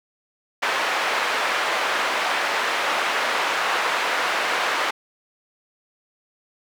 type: band-pass noise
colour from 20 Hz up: white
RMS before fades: -23 dBFS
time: 0.62-4.91 s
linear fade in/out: 10 ms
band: 580 to 1900 Hz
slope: 12 dB/octave
effects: none